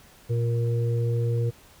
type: harmonic tone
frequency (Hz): 117.5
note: A#2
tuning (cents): +14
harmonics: 1 / 3 / 4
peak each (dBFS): -22 / -38 / -31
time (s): 0.29-1.51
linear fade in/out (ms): 20
effects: pink hiss -53 dBFS RMS until 1.8 s